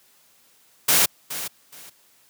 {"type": "noise with echo", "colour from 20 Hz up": "white", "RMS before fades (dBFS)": -17, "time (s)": [0.88, 1.06], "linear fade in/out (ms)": 10, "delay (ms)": 420, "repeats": 2, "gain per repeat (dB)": -13, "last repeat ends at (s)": 1.9, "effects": ["white hiss -58 dBFS RMS until 2.29 s", "high-pass 100 Hz 12 dB/octave"]}